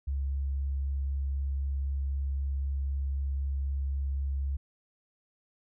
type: tone with vibrato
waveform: sine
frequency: 68.7 Hz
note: C#2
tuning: 15 cents flat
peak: -28 dBFS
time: 0.07-4.57 s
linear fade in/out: 10 ms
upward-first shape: triangle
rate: 3.9 Hz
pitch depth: 9 cents each way
effects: none